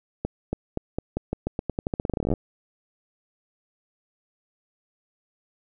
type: accelerating click train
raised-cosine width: 2 ms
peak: -12 dBFS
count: 26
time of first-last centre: 0.25-2.338 s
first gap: 280 ms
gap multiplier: 0.87
effects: none